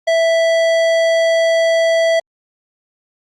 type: tone with tanh clipping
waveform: sine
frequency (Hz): 659.3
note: E5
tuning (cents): 0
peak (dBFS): -13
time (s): 0.07-2.2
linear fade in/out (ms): 10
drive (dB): 16
effects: Opus 48 kbps